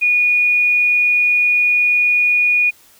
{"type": "tone", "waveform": "sine", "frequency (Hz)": 2453, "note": "D#7", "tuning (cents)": -25, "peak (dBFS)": -11, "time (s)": [0.01, 2.71], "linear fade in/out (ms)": 20, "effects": ["white hiss -49 dBFS RMS until 2.99 s"]}